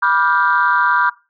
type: chord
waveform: sine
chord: G dominant seventh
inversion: first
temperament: just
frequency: 980 / 1176 / 1411.2 / 1568 Hz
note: B5 / D6 / F6 / G6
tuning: -14 / +2 / +18 / 0 cents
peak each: -17 dBFS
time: 0.02-1.1 s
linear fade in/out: 10 ms
effects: noise-tail reverb RT60 0.3 s tail -21 dB re dry + tanh soft clip ceiling -3 dBFS